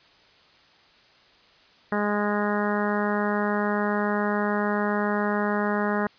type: harmonic tone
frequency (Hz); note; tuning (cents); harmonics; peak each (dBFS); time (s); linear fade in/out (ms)
207; G#3; -5; 1 / 2 / 3 / 4 / 5 / 6 / 7 / 8 / 9; -26 / -29 / -31 / -32 / -33 / -34 / -34 / -35 / -36; 1.92-6.07; 2
effects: white hiss -56 dBFS RMS until 6.18 s + resampled to 11025 Hz